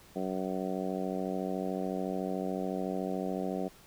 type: harmonic tone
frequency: 93.8 Hz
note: F#2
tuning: 24 cents sharp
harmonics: 2 / 3 / 4 / 5 / 6 / 7 / 8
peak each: -36 / -38 / -39 / -40 / -41 / -41 / -42 dBFS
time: 0.15-3.69 s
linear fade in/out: 20 ms
effects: pink hiss -57 dBFS RMS until 3.86 s